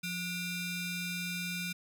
sawtooth ring-modulated tone, 1276 Hz, D#6, 43 cents sharp, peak -28 dBFS, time 0.03-1.73 s, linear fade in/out 10 ms, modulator 1100 Hz, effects none

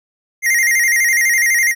square tone with vibrato, 1991 Hz, B6, 14 cents sharp, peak -12 dBFS, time 0.42-1.75 s, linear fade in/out 50 ms, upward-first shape square, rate 12 Hz, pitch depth 90 cents each way, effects none

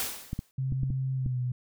white noise with exponential decay, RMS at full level -29 dBFS, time 0-0.51 s, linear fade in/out 0 ms, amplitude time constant 110 ms
clicks, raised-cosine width 5 ms, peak -19 dBFS, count 6, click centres 0.331 / 0.391 / 0.723 / 0.833 / 0.904 / 1.262 s
sine tone with pitch glide, 132.2 to 124.78 Hz, C3 to B2, +18 to +18 cents, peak -27 dBFS, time 0.58-1.52 s, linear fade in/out 5 ms, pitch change -100 cents, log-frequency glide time 1.14-1.39 s
effects none

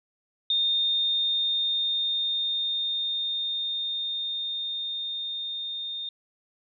sine tone with level ramp, 3650 Hz, A#7, 37 cents flat, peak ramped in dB -21 to -31 dBFS, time 0.5-6.09 s, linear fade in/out 2 ms, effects none

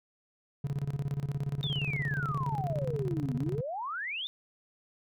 triangle tone with tremolo, 140.8 Hz, C#3, 27 cents sharp, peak -26 dBFS, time 0.64-3.61 s, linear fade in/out 5 ms, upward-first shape square, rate 17 Hz, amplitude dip 80%
sine exponential two-way sweep, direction down then up, 3682 to 233.1 to 3682 Hz, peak -33 dBFS, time 1.63-4.27 s, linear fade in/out 0 ms, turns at 3.36 s
effects none

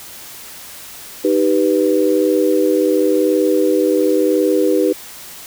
sine chord, Eb augmented, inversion none, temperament equal, 311.1 / 392 / 493.9 Hz, Eb4 / G4 / B4, 0 / 0 / 0 cents, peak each -16 dBFS, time 1.24-4.93 s, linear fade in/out 10 ms, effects white hiss -35 dBFS RMS until 5.46 s

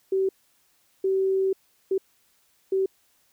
sine tone bursts at uneven times, 383.5 Hz, G4, 38 cents flat, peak -20 dBFS, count 4, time 0.12-0.29 / 1.04-1.53 / 1.91-1.98 / 2.72-2.86 s, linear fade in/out 5 ms, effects white hiss -65 dBFS RMS until 3.32 s

